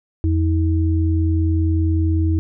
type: tone pair together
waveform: sine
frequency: 84.97 / 320.2 Hz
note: F2 / D#4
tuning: -47 / +50 cents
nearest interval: octave + major seventh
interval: 2297 cents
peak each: -15 / -22 dBFS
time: 0.24-2.39 s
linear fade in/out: 0 ms
effects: none